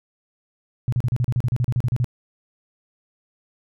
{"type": "tone bursts", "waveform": "sine", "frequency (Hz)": 122.4, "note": "B2", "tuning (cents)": -15, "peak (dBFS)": -17, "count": 15, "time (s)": [0.88, 2.044], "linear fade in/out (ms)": 0, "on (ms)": 44, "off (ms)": 36, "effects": []}